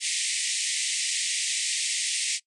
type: band-pass noise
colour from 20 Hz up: white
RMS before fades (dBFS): -28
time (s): 0-2.4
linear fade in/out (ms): 50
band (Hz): 1900 to 9400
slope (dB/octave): 96
effects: noise-tail reverb RT60 0.1 s tail -21 dB re dry